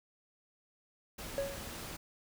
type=noise; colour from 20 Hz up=pink; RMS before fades=-44 dBFS; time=1.18-1.97 s; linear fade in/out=10 ms
type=tone with exponential decay; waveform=triangle; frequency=554.4 Hz; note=C#5; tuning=in tune; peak=-27 dBFS; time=1.38-1.75 s; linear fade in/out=0 ms; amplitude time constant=79 ms
effects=none